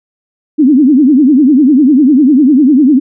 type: tone with vibrato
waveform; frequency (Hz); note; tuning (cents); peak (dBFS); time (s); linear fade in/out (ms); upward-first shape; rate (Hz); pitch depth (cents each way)
sine; 277.2; C#4; 0; -3; 0.58-3; 20; triangle; 10; 260
effects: none